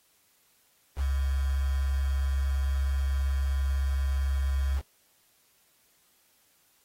sine tone with quantisation, 68 Hz, C#2, 33 cents flat, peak -24 dBFS, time 0.96-4.82 s, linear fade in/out 50 ms, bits 7, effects white hiss -66 dBFS RMS until 6.84 s + AAC 48 kbps

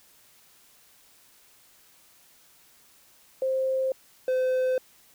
sine / triangle tone pair in turn, 526 / 513.4 Hz, C5 / C5, +9 / -33 cents, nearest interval unison, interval 42 cents, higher first, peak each -23 / -20 dBFS, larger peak second, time 3.42-3.92 / 4.28-4.78 s, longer neither, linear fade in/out 2 ms, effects white hiss -58 dBFS RMS until 5.14 s

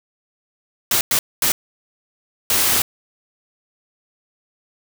white noise bursts at uneven times, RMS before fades -17 dBFS, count 4, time 0.91-1.01 / 1.11-1.19 / 1.42-1.52 / 2.5-2.82 s, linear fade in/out 2 ms, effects none

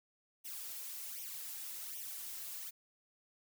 blue noise with flanger, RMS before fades -45 dBFS, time 0.44-2.71 s, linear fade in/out 20 ms, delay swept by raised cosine 0.33 to 3.83 ms, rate 1.3 Hz, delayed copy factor +0.95, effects none

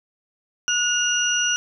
sine tone cluster, 1452 / 2836 / 5870 Hz, F#6 / F7 / F#8, -33 / +26 / -15 cents, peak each -23 dBFS, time 0.68-1.56 s, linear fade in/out 0 ms, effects none

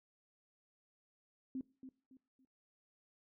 sine tone with echo, 261.6 Hz, C4, in tune, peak -38 dBFS, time 1.55-1.61 s, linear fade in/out 2 ms, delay 280 ms, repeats 3, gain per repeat -10 dB, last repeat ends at 2.45 s, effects noise-tail reverb RT60 0.4 s tail -21 dB re dry

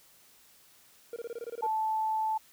triangle tone bursts, 468.4 Hz, A#4, 8 cents sharp, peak -33 dBFS, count 10, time 1.13-1.666 s, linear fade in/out 2 ms, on 32 ms, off 24 ms
sine tone, 875 Hz, A5, 10 cents flat, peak -27 dBFS, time 1.62-2.38 s, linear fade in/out 10 ms
effects white hiss -60 dBFS RMS until 2.52 s

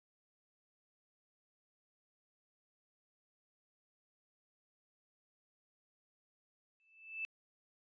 sine tone with exponential growth, 2637 Hz, E7, in tune, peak -35 dBFS, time 6.8-7.25 s, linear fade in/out 0 ms, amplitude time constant 97 ms, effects resampled to 16000 Hz

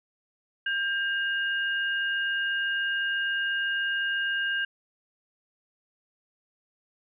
sine tone pair together, 1597 / 2846 Hz, G6 / F7, +32 / +32 cents, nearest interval minor seventh, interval 1000 cents, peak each -26 / -32 dBFS, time 0.66-4.65 s, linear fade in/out 5 ms, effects none

